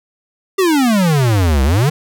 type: exponential two-way sweep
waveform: square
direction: down then up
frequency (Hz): 398.7 to 64 to 160.4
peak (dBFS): -11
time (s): 0.58-1.9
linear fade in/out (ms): 10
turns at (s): 1.63
effects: none